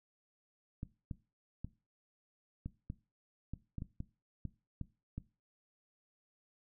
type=clicks; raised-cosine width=5 ms; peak=-28 dBFS; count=12; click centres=0.831 / 1.112 / 1.646 / 2.66 / 2.901 / 3.536 / 3.783 / 3.821 / 4.004 / 4.453 / 4.813 / 5.18 s; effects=noise-tail reverb RT60 0.3 s tail -18 dB re dry